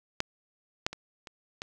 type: clicks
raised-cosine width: 0.2 ms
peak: -10 / -9 / -22 / -26 / -19 dBFS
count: 5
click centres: 0.204 / 0.865 / 0.93 / 1.272 / 1.619 s
effects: none